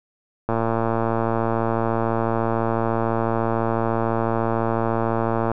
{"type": "click train", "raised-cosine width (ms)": 1, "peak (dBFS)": -8, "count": 574, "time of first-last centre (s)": [0.49, 5.516], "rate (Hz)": 114, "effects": []}